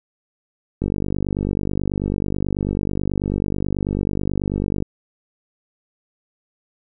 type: click train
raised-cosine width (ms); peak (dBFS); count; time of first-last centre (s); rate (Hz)
3; -9; 198; 0.82-4.824; 49.2
effects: none